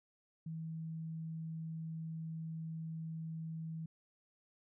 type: tone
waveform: sine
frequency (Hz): 161.4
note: E3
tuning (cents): -36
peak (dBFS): -40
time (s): 0.46-3.86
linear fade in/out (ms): 5
effects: none